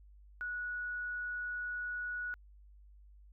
sine tone, 1465 Hz, F#6, 18 cents flat, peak -36 dBFS, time 0.41-2.34 s, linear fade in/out 0 ms, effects added 50 Hz sine -55 dBFS peak until 3.32 s

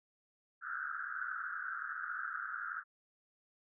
pink band-pass noise, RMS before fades -41 dBFS, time 0.61-2.84 s, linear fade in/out 50 ms, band 1300 to 1600 Hz, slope 96 dB/octave, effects none

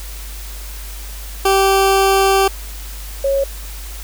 20% pulse / sine tone pair in turn, 388.7 / 549.7 Hz, G4 / C#5, -15 / -15 cents, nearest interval tritone, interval 600 cents, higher second, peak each -6 / -13 dBFS, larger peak first, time 1.45-2.48 / 3.24-3.44 s, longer first, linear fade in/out 5 ms, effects added 50 Hz sine -28 dBFS peak until 4.03 s + white hiss -35 dBFS RMS until 4.03 s

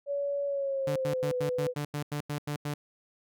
sine tone with pitch glide, 566 to 498.5 Hz, C#5 to B4, +36 to +16 cents, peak -28 dBFS, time 0.06-1.74 s, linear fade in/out 50 ms, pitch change -220 cents, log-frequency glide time 0.46-1.38 s
sawtooth tone bursts, 146.83 Hz, D3, in tune, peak -27 dBFS, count 11, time 0.87-2.74 s, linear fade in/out 5 ms, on 90 ms, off 88 ms
effects none

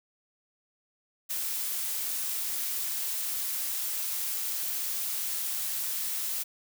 blue noise, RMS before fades -32 dBFS, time 1.29-6.44 s, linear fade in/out 20 ms, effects none

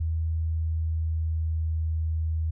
sine tone with pitch glide, 80.7 to 80 Hz, E2 to D#2, -36 to +49 cents, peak -24 dBFS, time 0-2.51 s, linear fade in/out 10 ms, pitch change -15 cents, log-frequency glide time 0.38-1.74 s, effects none

